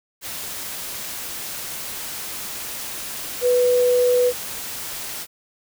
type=tone in noise; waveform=sine; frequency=493.9 Hz; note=B4; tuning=in tune; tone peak=-14 dBFS; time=3.41-4.33 s; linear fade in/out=50 ms; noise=white; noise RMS=-31 dBFS; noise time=0.21-5.27 s; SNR=+14 dB; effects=none